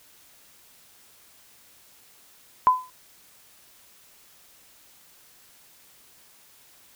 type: tone with exponential decay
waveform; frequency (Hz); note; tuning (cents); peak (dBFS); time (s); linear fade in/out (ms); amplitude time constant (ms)
sine; 1012; B5; +42; -10; 2.67-2.9; 0; 48
effects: white hiss -55 dBFS RMS until 6.95 s